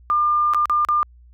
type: tone with dropouts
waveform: sine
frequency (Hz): 1200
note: D6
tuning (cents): +37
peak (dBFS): -15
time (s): 0.1-1.03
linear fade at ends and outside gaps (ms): 0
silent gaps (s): 0.536-0.546 / 0.656-0.697 / 0.849-0.887
effects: added 60 Hz sine -45 dBFS peak until 1.33 s